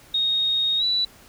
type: tone with pitch glide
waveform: sine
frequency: 3729 to 3951 Hz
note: A#7 to B7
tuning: 0 to 0 cents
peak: -19 dBFS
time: 0.14-1.05 s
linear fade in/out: 5 ms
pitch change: +100 cents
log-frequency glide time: 0.78-0.84 s
effects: pink hiss -50 dBFS RMS until 1.28 s